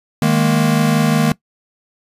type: chord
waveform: square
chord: D# suspended fourth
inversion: none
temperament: equal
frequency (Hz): 155.56 / 207.7 / 233.1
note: D#3 / G#3 / A#3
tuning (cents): 0 / 0 / 0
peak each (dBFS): -16 / -19 / -17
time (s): 0.22-1.32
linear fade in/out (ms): 2
effects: noise-tail reverb RT60 0.1 s tail -20 dB re dry + resampled to 32000 Hz